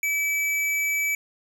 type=tone; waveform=square; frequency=2300 Hz; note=D7; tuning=37 cents flat; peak=-23 dBFS; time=0.03-1.15 s; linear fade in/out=2 ms; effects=none